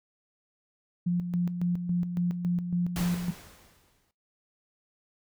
sine tone with tremolo, 175.8 Hz, F3, 12 cents sharp, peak -23 dBFS, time 1.06-3.31 s, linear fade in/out 10 ms, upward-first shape square, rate 3.6 Hz, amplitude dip 55%
pink noise with exponential decay, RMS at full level -34 dBFS, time 2.96-4.11 s, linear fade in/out 1 ms, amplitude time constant 250 ms
effects noise-tail reverb RT60 0.2 s tail -17 dB re dry

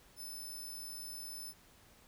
10% pulse tone, 5274 Hz, E8, in tune, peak -38 dBFS, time 0.16-1.54 s, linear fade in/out 50 ms, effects pink hiss -63 dBFS RMS until 2.07 s

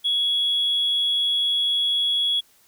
triangle tone, 3352 Hz, G#7, 15 cents sharp, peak -16 dBFS, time 0.04-2.41 s, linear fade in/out 20 ms, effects tanh soft clip ceiling -16 dBFS + white hiss -58 dBFS RMS until 2.67 s

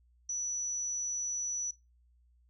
sine tone, 5920 Hz, F#8, in tune, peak -32 dBFS, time 0.29-1.71 s, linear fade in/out 5 ms, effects noise-tail reverb RT60 0.2 s tail -17 dB re dry + added 60 Hz sine -63 dBFS peak until 2.49 s

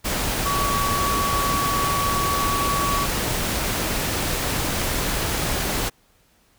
sine tone in noise, 1131 Hz, C#6, 34 cents sharp, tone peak -22 dBFS, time 0.45-3.06 s, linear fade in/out 20 ms, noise pink, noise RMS -24 dBFS, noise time 0.04-5.9 s, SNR -1 dB, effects pink hiss -60 dBFS RMS until 6.58 s

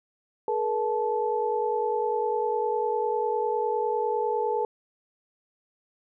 sine tone cluster, 426.4 / 476.3 / 871 Hz, G#4 / A#4 / A5, +46 / +37 / -18 cents, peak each -28 dBFS, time 0.48-4.65 s, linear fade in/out 2 ms, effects none

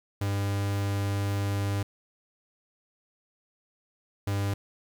45% pulse tone pair in turn, 100.2 / 100.2 Hz, G2 / G2, +38 / +38 cents, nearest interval unison, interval 0 cents, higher neither, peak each -26 dBFS, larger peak neither, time 0.21-1.83 / 4.27-4.54 s, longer first, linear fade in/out 5 ms, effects 10-bit

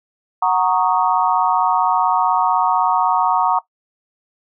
sine chord, D# minor seventh, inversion first, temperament equal, 740 / 932.3 / 1108.7 / 1244.5 Hz, F#5 / A#5 / C#6 / D#6, 0 / 0 / 0 / 0 cents, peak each -18 / -17 / -20 / -23 dBFS, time 0.42-3.59 s, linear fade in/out 5 ms, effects noise-tail reverb RT60 0.1 s tail -17 dB re dry

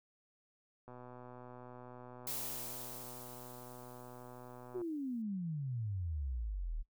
click train, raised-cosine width 1 ms, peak -38 dBFS, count 489, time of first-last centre 0.88-4.815 s, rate 124 Hz
blue noise with exponential decay, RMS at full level -39 dBFS, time 2.27-5.22 s, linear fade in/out 2 ms, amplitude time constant 640 ms
sine exponential sweep, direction down, 381.3 to 35.7 Hz, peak -36 dBFS, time 4.74-6.83 s, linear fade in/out 20 ms
effects noise-tail reverb RT60 0.1 s tail -20 dB re dry

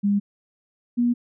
sine tone pair in turn, 202.3 / 240.6 Hz, G#3 / B3, -45 / -45 cents, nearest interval minor third, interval 300 cents, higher second, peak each -17 dBFS, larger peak neither, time 0.03-0.2 / 0.97-1.14 s, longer neither, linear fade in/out 20 ms, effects none

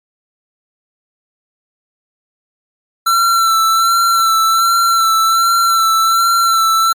square tone with vibrato, 1345 Hz, E6, 34 cents sharp, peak -10 dBFS, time 3.06-6.93 s, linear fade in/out 10 ms, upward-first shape sine, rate 1.3 Hz, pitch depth 27 cents each way, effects MP3 96 kbps

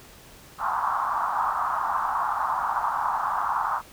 pink band-pass noise, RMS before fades -26 dBFS, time 0.58-3.82 s, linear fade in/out 50 ms, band 820 to 1300 Hz, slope 48 dB/octave, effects pink hiss -49 dBFS RMS until 3.92 s

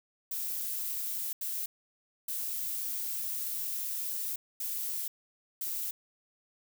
violet noise bursts at uneven times, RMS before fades -35 dBFS, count 5, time 0.31-1.33 / 1.41-1.66 / 2.28-4.36 / 4.6-5.08 / 5.61-5.91 s, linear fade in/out 5 ms, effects none

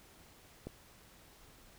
click, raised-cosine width 2 ms, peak -28 dBFS, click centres 0.67 s, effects pink hiss -60 dBFS RMS until 1.78 s

